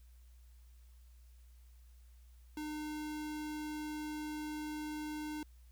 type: tone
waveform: square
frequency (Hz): 303.4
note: D#4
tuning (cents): -44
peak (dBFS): -40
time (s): 2.57-5.43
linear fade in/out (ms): 2
effects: added 60 Hz sine -56 dBFS peak until 5.71 s + white hiss -73 dBFS RMS until 5.71 s